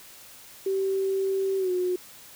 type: tone with pitch glide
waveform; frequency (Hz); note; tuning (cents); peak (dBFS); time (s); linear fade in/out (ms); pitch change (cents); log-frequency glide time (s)
sine; 386.2 to 362.4; G4 to F#4; -26 to -36; -23; 0.66-1.96; 5; -110; 1.58-1.71
effects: white hiss -48 dBFS RMS until 2.35 s